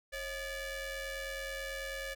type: ring-modulated tone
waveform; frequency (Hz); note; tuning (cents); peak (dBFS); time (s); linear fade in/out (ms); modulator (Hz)
sawtooth; 587.3; D5; 0; -31; 0.12-2.15; 20; 1130
effects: none